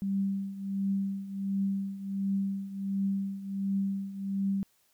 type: tone with tremolo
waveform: sine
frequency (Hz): 196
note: G3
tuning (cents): 0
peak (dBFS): -25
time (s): 0.02-4.63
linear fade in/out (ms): 0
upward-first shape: triangle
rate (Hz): 1.4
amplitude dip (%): 80
effects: white hiss -69 dBFS RMS until 4.93 s